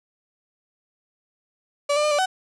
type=tone with pitch steps; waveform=35% pulse; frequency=576 / 596 / 603 / 585 / 753 Hz; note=D5 / D5 / D5 / D5 / F#5; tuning=-34 / +25 / +46 / -7 / +30 cents; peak=-17 dBFS; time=1.89-2.26 s; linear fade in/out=10 ms; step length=74 ms; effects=resampled to 22050 Hz + 8-bit